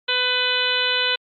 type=harmonic tone; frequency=500 Hz; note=B4; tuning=21 cents sharp; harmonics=1 / 2 / 3 / 4 / 5 / 6 / 7 / 8; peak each=-29 / -31 / -25 / -31 / -26 / -24 / -26 / -27 dBFS; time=0.08-1.16 s; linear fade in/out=10 ms; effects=Opus 48 kbps